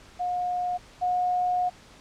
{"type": "tone pair in turn", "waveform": "sine", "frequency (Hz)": [718, 722.6], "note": ["F5", "F#5"], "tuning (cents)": [48, -41], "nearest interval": "unison", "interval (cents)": 11, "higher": "second", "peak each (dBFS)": [-25, -22], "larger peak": "second", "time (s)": [[0.19, 0.78], [1.01, 1.7]], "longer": "second", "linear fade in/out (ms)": 20, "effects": ["pink hiss -51 dBFS RMS until 2 s", "low-pass 7000 Hz 12 dB/octave"]}